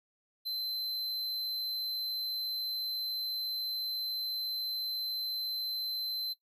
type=tone; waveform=square; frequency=4077 Hz; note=C8; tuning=46 cents flat; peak=-34 dBFS; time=0.45-6.34 s; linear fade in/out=20 ms; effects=noise-tail reverb RT60 0.1 s tail -18 dB re dry